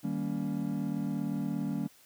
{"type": "chord", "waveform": "triangle", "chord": "Eb dominant seventh", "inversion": "none", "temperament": "equal with one note detuned", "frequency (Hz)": [155.56, 196, 233.1, 281.2], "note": ["Eb3", "G3", "Bb3", "Db4"], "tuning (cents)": [0, 0, 0, 25], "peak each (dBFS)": [-35, -33, -34, -34], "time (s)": [0.03, 1.88], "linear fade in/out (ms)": 20, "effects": ["white hiss -60 dBFS RMS until 2.05 s", "high-pass 60 Hz 12 dB/octave"]}